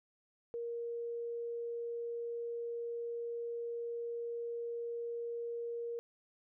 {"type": "tone", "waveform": "sine", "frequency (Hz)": 469.5, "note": "A#4", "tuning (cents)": 12, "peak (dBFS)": -37, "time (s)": [0.54, 5.99], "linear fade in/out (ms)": 0, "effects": []}